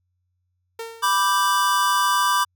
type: tone with exponential decay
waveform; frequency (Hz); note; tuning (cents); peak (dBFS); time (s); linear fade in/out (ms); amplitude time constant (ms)
sawtooth; 455.9; A#4; -39; -24; 0.79-1.35; 5; 120
type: chord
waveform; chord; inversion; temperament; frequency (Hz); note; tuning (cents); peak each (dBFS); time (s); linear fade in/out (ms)
square; G major; first; equal; 987.8 / 1174.7 / 1568; B5 / D6 / G6; 0 / 0 / 0; -22 / -21 / -26; 1.02-2.45; 20
effects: added 90 Hz sine -69 dBFS peak until 2.55 s